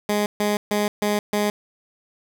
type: tone bursts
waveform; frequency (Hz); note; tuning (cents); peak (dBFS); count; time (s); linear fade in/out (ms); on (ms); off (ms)
15% pulse; 207.7; G#3; 0; -13; 5; 0.09-1.5; 2; 170; 140
effects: none